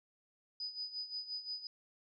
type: tone with tremolo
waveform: sine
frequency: 4978 Hz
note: D#8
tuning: in tune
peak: -37 dBFS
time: 0.6-1.67 s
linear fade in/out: 2 ms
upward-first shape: sine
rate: 5.7 Hz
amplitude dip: 75%
effects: none